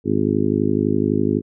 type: harmonic tone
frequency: 51.91 Hz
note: G#1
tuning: in tune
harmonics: 2 / 3 / 4 / 5 / 6 / 7 / 8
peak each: -26 / -27 / -23 / -21 / -24 / -23 / -25 dBFS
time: 0.04-1.42 s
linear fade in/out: 50 ms
effects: none